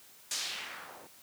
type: noise with low-pass filter sweep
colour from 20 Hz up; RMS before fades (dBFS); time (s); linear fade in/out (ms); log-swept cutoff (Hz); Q
blue; -40; 0.31-1.07; 2; 6700 to 590; 1.4
effects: white hiss -57 dBFS RMS until 1.22 s + high-pass 80 Hz 12 dB/octave